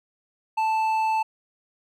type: tone with hard clipping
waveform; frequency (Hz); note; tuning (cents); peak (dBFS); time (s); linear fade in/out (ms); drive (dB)
sine; 880; A5; 0; -22; 0.57-1.23; 10; 6
effects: none